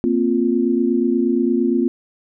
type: chord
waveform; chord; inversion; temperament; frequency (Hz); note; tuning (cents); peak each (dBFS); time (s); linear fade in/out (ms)
sine; Bb suspended second; none; equal; 233.1 / 261.6 / 349.2; Bb3 / C4 / F4; 0 / 0 / 0; -19; 0.04-1.88; 0
effects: none